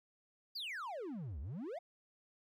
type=exponential two-way sweep; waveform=triangle; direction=down then up; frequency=4978 to 63 to 756 Hz; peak=-39 dBFS; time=0.55-1.79 s; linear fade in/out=10 ms; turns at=1.4 s; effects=none